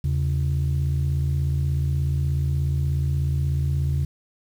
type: tone pair together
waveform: sine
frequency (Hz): 80.18 / 136.8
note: E2 / C#3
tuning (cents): -47 / -23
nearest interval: major sixth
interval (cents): 924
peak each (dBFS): -21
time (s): 0.04-4.05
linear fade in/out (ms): 5
effects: tanh soft clip ceiling -16 dBFS + 8-bit